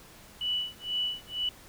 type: tone with tremolo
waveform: sine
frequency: 2960 Hz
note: F#7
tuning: in tune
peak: -26 dBFS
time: 0.41-1.49 s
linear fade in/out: 2 ms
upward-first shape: sine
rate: 2.1 Hz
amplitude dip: 100%
effects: pink hiss -52 dBFS RMS until 1.68 s